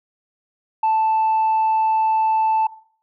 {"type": "tone", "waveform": "sine", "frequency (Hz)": 880, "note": "A5", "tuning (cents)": 0, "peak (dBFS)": -13, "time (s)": [0.83, 2.67], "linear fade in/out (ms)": 5, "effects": ["noise-tail reverb RT60 0.5 s tail -19 dB re dry", "tanh soft clip ceiling -13 dBFS"]}